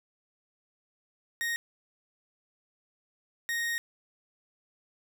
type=tone bursts at uneven times; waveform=40% pulse; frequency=1864.7 Hz; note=A#6; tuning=in tune; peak=-28 dBFS; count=2; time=1.41-1.56 / 3.49-3.78 s; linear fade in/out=0 ms; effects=none